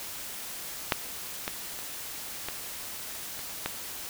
clicks, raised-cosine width 0.3 ms, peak -6 / -14 / -24 / -16 / -23 / -12 dBFS, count 6, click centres 0.922 / 1.479 / 1.79 / 2.486 / 3.392 / 3.66 s, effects white hiss -39 dBFS RMS until 4.09 s

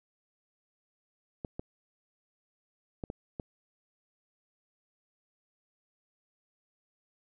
clicks, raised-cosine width 2 ms, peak -23 dBFS, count 5, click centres 1.448 / 1.595 / 3.038 / 3.101 / 3.398 s, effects none

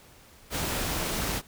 pink noise, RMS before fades -30 dBFS, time 0.5-1.42 s, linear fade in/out 50 ms, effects pink hiss -54 dBFS RMS until 1.47 s

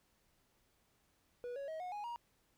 triangle tone with pitch steps, 487.4 / 556.7 / 635.7 / 726.1 / 829.2 / 947 Hz, B4 / C#5 / D#5 / F#5 / G#5 / A#5, -23 / +7 / +37 / -33 / -3 / +27 cents, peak -39 dBFS, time 1.44-2.16 s, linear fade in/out 0 ms, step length 120 ms, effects pink hiss -75 dBFS RMS until 2.57 s

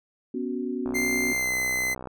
sine chord, B suspended second, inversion none, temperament equal, 246.9 / 277.2 / 370 Hz, B3 / C#4 / F#4, 0 / 0 / 0 cents, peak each -30 / -32 / -32 dBFS, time 0.34-1.33 s, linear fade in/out 5 ms
click train, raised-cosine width 1 ms, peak -23 dBFS, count 78, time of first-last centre 0.86-2.073 s, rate 63.5 Hz
45% pulse tone with pitch glide, 2093 to 2050 Hz, C7 to C7, 0 to -36 cents, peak -24 dBFS, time 0.94-1.95 s, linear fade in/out 20 ms, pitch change -36 cents, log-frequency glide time 1.34-1.54 s
effects none

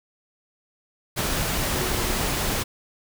sine tone in noise, 368 Hz, F#4, 9 cents flat, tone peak -33 dBFS, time 1.73-2.19 s, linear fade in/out 20 ms, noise pink, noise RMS -25 dBFS, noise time 1.16-2.64 s, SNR -11 dB, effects none

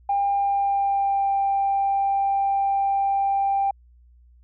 sine tone with pitch glide, 800 to 789.9 Hz, G5 to G5, +35 to +13 cents, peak -18 dBFS, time 0.09-3.71 s, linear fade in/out 5 ms, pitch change -22 cents, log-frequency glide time 0.29-1.31 s, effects tanh soft clip ceiling -14 dBFS + added 60 Hz sine -50 dBFS peak until 4.43 s

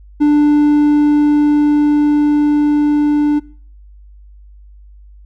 triangle tone with level ramp, 295.3 Hz, D4, 10 cents sharp, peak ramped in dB -5 to -8 dBFS, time 0.2-3.4 s, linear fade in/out 20 ms, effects noise-tail reverb RT60 0.5 s tail -23 dB re dry + added 50 Hz sine -37 dBFS peak until 5.25 s

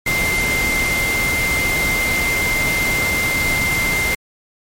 sine tone in noise, 2092 Hz, C7, 1 cent flat, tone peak -17 dBFS, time 0.06-4.15 s, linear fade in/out 5 ms, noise pink, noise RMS -22 dBFS, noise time 0.06-4.15 s, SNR +2 dB, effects MP3 64 kbps

